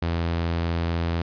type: tone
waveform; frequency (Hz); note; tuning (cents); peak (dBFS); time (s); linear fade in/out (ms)
sawtooth; 84.1; E2; +35; -19; 0.02-1.22; 5
effects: resampled to 11025 Hz